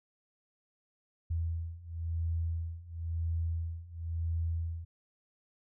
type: beating tone pair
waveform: sine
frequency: 82.41 / 83.38 Hz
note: E2 / E2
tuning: 0 / +20 cents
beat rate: 0.97 Hz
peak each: -36 / -34 dBFS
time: 1.3-4.85 s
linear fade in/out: 10 ms
effects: none